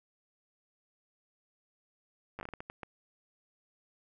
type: slowing click train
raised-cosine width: 0.5 ms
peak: -26 dBFS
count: 10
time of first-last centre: 2.39-2.832 s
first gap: 9 ms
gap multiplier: 1.4
effects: none